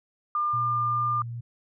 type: tone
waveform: sine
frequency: 1200 Hz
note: D6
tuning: 37 cents sharp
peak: -23 dBFS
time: 0.35-1.22 s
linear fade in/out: 2 ms
type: tone with vibrato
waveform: sine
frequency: 118.5 Hz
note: A#2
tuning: 29 cents sharp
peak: -32 dBFS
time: 0.53-1.41 s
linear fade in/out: 10 ms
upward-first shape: sine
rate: 2.4 Hz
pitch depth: 15 cents each way
effects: none